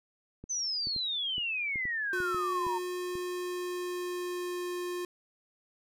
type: clicks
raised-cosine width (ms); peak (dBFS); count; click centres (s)
3; -31; 10; 0.44 / 0.871 / 0.963 / 1.381 / 1.758 / 1.854 / 2.203 / 2.346 / 2.667 / 3.154
type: exponential sweep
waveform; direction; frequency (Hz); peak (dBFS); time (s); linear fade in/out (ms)
sine; down; 6210 to 900; -30; 0.49-2.79; 20
type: tone with pitch glide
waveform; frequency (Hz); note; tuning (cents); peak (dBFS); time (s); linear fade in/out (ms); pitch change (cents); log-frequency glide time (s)
square; 361.3 to 355.5; F#4 to F4; -41 to +31; -34; 2.13-5.05; 2; -28; 2.25-4.81
effects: none